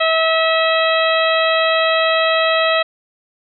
harmonic tone, 647 Hz, E5, 32 cents flat, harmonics 1 / 2 / 3 / 4 / 5 / 6, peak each -16 / -19 / -21 / -22 / -23 / -24 dBFS, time 0-2.83 s, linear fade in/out 10 ms, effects none

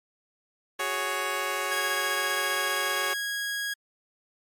10% pulse chord, F# suspended second, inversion none, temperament just, 370 / 416.2 / 555 Hz, F#4 / G#4 / C#5, 0 / +4 / +2 cents, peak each -26 / -25 / -23 dBFS, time 0.79-3.14 s, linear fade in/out 10 ms
sawtooth tone, 1650 Hz, G#6, 12 cents flat, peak -25 dBFS, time 1.71-3.74 s, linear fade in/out 10 ms
effects MP3 64 kbps

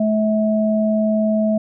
sine tone pair together, 215.7 / 646.4 Hz, A3 / E5, -34 / -34 cents, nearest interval octave + perfect fifth, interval 1900 cents, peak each -16 / -19 dBFS, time 0-1.58 s, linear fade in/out 5 ms, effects none

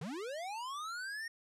square linear sweep, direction up, 131.6 to 1864.7 Hz, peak -40 dBFS, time 0.01-1.28 s, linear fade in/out 5 ms, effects low-pass 9000 Hz 12 dB/octave

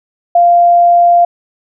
sine tone, 695 Hz, F5, 9 cents flat, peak -4 dBFS, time 0.35-1.25 s, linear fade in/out 5 ms, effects none

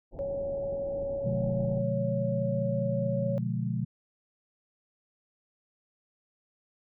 pink low-pass noise, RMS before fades -42 dBFS, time 0.11-1.83 s, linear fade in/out 50 ms, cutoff 840 Hz, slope 96 dB/octave
sine tone, 556 Hz, C#5, 5 cents sharp, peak -30 dBFS, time 0.19-3.38 s, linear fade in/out 0 ms
sine chord, B diminished seventh, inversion none, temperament just, 123.47 / 148.16 / 177.8 / 213.4 Hz, B2 / D3 / F3 / Ab3, 0 / +16 / +31 / +47 cents, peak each -31 / -36 / -33 / -35 dBFS, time 1.24-3.85 s, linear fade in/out 10 ms
effects none

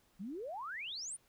sine exponential sweep, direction up, 175.4 to 9956 Hz, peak -40 dBFS, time 0.19-1.17 s, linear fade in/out 20 ms, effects pink hiss -71 dBFS RMS until 1.28 s

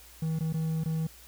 triangle tone with dropouts, 160 Hz, D#3, 49 cents sharp, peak -25 dBFS, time 0.22-1.07 s, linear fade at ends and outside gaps 5 ms, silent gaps 0.39-0.405 / 0.527-0.54 / 0.838-0.857 s, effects added 60 Hz sine -55 dBFS peak until 1.27 s + white hiss -53 dBFS RMS until 1.27 s

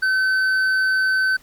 triangle tone with hard clipping, 1528 Hz, G6, 45 cents flat, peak -17 dBFS, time 0.02-1.37 s, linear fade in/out 10 ms, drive 8 dB, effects pink hiss -52 dBFS RMS until 1.42 s + MP3 96 kbps

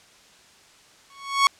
sawtooth tone with exponential growth, 1108.7 Hz, C#6, in tune, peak -8 dBFS, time 1.1-1.47 s, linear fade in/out 1 ms, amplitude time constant 79 ms, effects white hiss -53 dBFS RMS until 1.59 s + low-pass 7000 Hz 12 dB/octave

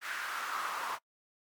brown noise with high-pass filter sweep, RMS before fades -37 dBFS, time 0.01-0.99 s, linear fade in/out 50 ms, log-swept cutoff 1600 to 1000 Hz, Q 3.8, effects noise-tail reverb RT60 0.1 s tail -25 dB re dry + MP3 96 kbps

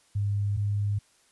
sine tone pair in turn, 101.6 / 102.31 Hz, G#2 / G#2, -38 / -25 cents, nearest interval unison, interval 13 cents, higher second, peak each -24 dBFS, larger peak neither, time 0.15-0.57 / 0.57-0.99 s, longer neither, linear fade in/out 10 ms, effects white hiss -63 dBFS RMS until 1.31 s + resampled to 24000 Hz

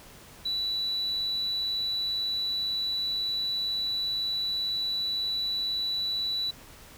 triangle tone, 3951 Hz, B7, in tune, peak -24 dBFS, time 0.45-6.51 s, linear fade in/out 10 ms, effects tanh soft clip ceiling -24 dBFS + pink hiss -50 dBFS RMS until 6.97 s

